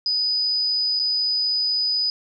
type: tone with dropouts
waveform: sine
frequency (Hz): 4978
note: D#8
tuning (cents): 0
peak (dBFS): -19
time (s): 0.06-2.1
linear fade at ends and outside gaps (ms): 1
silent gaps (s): 0.992-0.997
effects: none